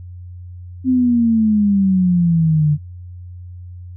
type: exponential sweep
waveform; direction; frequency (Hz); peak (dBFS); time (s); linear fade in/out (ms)
sine; down; 261.6 to 145.9; -11; 0.84-2.78; 50
effects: added 89 Hz sine -31 dBFS peak until 3.96 s